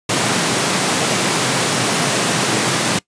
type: high-pass noise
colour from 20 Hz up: pink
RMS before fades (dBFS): -17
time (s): 0.09-2.99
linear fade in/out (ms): 5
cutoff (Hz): 120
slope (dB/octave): 48
effects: noise-tail reverb RT60 0.1 s tail -22 dB re dry + resampled to 22050 Hz